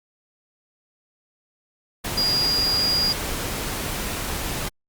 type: tone in noise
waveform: sine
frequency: 4847 Hz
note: D#8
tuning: 46 cents flat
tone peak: -19 dBFS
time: 2.17-3.13 s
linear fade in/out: 10 ms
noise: pink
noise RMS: -28 dBFS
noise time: 2.04-4.69 s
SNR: +6 dB
effects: Opus 48 kbps